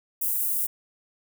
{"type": "high-pass noise", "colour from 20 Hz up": "white", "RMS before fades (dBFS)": -26, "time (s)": [0.21, 0.67], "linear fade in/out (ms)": 10, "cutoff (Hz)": 10000, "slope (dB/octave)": 24, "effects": []}